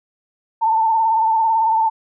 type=tone with vibrato; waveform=sine; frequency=893 Hz; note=A5; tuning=25 cents sharp; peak=-13 dBFS; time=0.61-1.9 s; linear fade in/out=20 ms; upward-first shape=triangle; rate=18 Hz; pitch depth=58 cents each way; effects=none